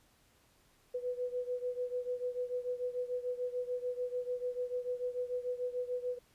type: beating tone pair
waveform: sine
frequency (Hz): 493.9 / 500.7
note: B4 / B4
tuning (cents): 0 / +24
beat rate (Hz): 6.8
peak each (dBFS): -36 / -39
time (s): 0.94-6.19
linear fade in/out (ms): 10
effects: pink hiss -68 dBFS RMS until 6.34 s + resampled to 32000 Hz